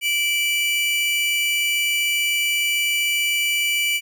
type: tone pair together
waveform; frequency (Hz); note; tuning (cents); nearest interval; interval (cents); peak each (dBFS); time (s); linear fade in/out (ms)
45% pulse; 2328 / 2943; D7 / F#7; -16 / -10; major third; 406; -20 / -23; 0.01-4.01; 50
effects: none